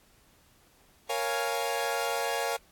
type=chord; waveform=sawtooth; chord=Bb minor seventh; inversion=none; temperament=equal; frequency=466.2 / 554.4 / 698.5 / 830.6 Hz; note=Bb4 / Db5 / F5 / Ab5; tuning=0 / 0 / 0 / 0 cents; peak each=-30 dBFS; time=1.09-2.57 s; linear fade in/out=10 ms; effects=pink hiss -62 dBFS RMS until 2.71 s + AAC 64 kbps